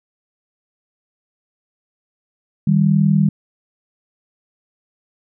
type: tone pair together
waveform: sine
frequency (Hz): 156.1 / 196.67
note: D#3 / G3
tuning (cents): +6 / +6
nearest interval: major third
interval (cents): 400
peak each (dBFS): -14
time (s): 2.67-3.29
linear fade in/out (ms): 5
effects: none